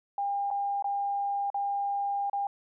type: tone with dropouts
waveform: sine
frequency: 803 Hz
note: G5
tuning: 41 cents sharp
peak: -27 dBFS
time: 0.18-2.47 s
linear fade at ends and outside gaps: 2 ms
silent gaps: 0.504-0.511 / 0.824-0.843 / 1.502-1.544 / 2.298-2.331 s
effects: none